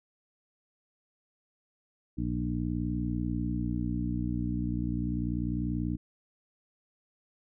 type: harmonic tone with a mistuned harmonic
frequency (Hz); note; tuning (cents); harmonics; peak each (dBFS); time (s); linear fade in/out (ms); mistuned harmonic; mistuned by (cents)
60.3; B1; -41; 1 / 2 / 3 / 4 / 5; -35 / -35 / -35 / -35 / -35; 2.17-5.97; 20; 1; +53
effects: none